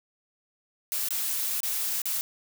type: noise with dropouts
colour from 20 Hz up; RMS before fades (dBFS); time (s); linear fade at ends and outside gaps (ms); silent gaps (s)
blue; -29; 0.92-2.21; 0; 1.086-1.106 / 1.604-1.632 / 2.018-2.056
effects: none